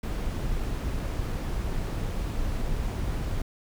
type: noise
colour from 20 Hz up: brown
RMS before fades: -29 dBFS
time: 0.03-3.42 s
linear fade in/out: 5 ms
effects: none